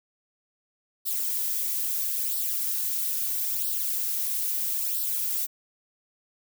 violet noise with flanger, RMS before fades -28 dBFS, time 1.05-5.47 s, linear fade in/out 20 ms, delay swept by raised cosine 0.22 to 3.62 ms, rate 0.76 Hz, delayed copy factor +0.6, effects none

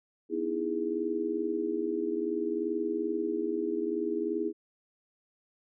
sine chord, E major seventh, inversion second, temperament just, 247.2 / 309 / 329.6 / 412 Hz, B3 / D#4 / E4 / G#4, +2 / -12 / 0 / -14 cents, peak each -38 / -37 / -32 / -32 dBFS, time 0.29-4.53 s, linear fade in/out 50 ms, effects none

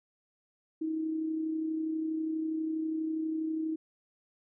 sine tone with amplitude modulation, 317.5 Hz, D#4, 35 cents sharp, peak -28 dBFS, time 0.81-3.76 s, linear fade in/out 10 ms, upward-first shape sine, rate 32.3 Hz, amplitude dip 40%, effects none

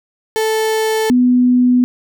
35% pulse / sine tone pair in turn, 439.1 / 248.4 Hz, A4 / B3, -4 / +10 cents, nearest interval minor seventh, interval 986 cents, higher first, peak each -12 / -8 dBFS, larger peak second, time 0.36-1.1 / 1.1-1.84 s, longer neither, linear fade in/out 0 ms, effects none

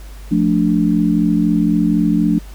sine chord, D minor, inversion first, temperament just, 176.2 / 220.2 / 293.7 Hz, F3 / A3 / D4, +16 / +2 / 0 cents, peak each -16 dBFS, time 0.31-2.39 s, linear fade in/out 10 ms, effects added 50 Hz sine -31 dBFS peak until 2.54 s + pink hiss -44 dBFS RMS until 2.54 s

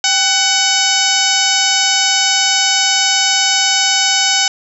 harmonic tone with a mistuned harmonic, 748 Hz, F#5, 19 cents sharp, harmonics 1 / 2 / 3 / 4 / 5 / 6 / 7 / 8 / 9 / 10, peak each -21 / -21 / -21 / -18 / -21 / -22 / -18 / -19 / -23 / -23 dBFS, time 0.04-4.48 s, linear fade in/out 2 ms, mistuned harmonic 1, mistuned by +87 cents, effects none

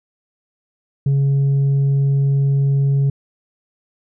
sine tone, 138.59 Hz, C#3, in tune, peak -10 dBFS, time 1.06-3.1 s, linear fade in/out 5 ms, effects tanh soft clip ceiling -12 dBFS

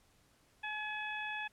harmonic tone, 850 Hz, G#5, 40 cents sharp, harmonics 1 / 2 / 3 / 4, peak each -43 / -41 / -42 / -49 dBFS, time 0.63-1.48 s, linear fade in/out 10 ms, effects pink hiss -69 dBFS RMS until 1.52 s + low-pass 12000 Hz 12 dB/octave

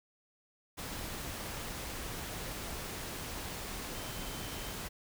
sine tone in noise, 3091 Hz, G7, 25 cents flat, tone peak -52 dBFS, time 3.94-4.73 s, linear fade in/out 20 ms, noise pink, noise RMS -41 dBFS, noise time 0.77-4.89 s, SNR -14 dB, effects none

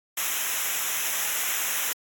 white noise with comb filter, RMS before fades -27 dBFS, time 0.17-1.93 s, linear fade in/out 5 ms, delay 0.22 ms, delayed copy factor -0.85, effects AAC 64 kbps

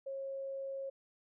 sine tone, 543 Hz, C#5, 36 cents flat, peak -38 dBFS, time 0.06-0.9 s, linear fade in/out 10 ms, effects none

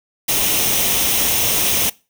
white noise with comb filter, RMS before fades -17 dBFS, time 0.28-1.9 s, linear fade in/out 10 ms, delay 0.33 ms, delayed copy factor +0.5, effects noise-tail reverb RT60 0.3 s tail -22 dB re dry

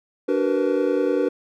triangle tone cluster, 292.5 / 378.3 / 469 / 499.2 Hz, D4 / F#4 / A#4 / B4, -7 / +38 / +11 / +19 cents, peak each -22 dBFS, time 0.28-1.29 s, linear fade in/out 10 ms, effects none

